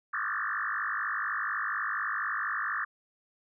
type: tone with frequency modulation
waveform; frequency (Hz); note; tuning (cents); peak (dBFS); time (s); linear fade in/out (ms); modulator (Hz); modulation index
sine; 1480; F#6; 0; -29; 0.13-2.85; 10; 52.1; 6.7
effects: none